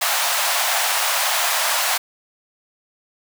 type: high-pass noise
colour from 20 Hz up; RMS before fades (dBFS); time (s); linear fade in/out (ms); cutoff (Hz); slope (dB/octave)
pink; -20; 0.01-1.98; 10; 630; 48
effects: none